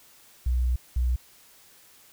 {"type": "tone pair in turn", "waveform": "sine", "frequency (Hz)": [61.74, 61.74], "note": ["B1", "B1"], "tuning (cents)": [0, 0], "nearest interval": "unison", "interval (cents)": 0, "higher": "neither", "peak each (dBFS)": -21, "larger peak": "neither", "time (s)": [[0.46, 0.76], [0.96, 1.16]], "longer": "first", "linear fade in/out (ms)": 5, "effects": ["white hiss -55 dBFS RMS until 2.12 s"]}